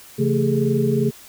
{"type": "tone cluster", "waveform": "sine", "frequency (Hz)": [136.9, 168.9, 221.8, 406.3, 428.8], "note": ["C#3", "E3", "A3", "G#4", "A4"], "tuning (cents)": [-21, 42, 14, -38, -45], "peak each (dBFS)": [-21, -29, -21, -22, -25], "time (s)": [0.18, 1.11], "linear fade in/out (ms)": 20, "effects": ["white hiss -44 dBFS RMS until 1.28 s"]}